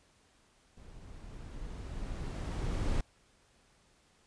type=noise with level ramp; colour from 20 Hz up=brown; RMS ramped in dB=-52 to -30 dBFS; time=0.77-3.01 s; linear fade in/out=5 ms; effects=pink hiss -67 dBFS RMS until 4.26 s + resampled to 22050 Hz